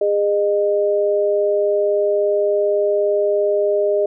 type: tone pair together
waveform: sine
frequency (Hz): 408.5 / 612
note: G#4 / D#5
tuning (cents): -29 / -29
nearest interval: perfect fifth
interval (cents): 700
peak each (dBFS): -17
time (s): 0.01-4.06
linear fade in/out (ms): 5
effects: none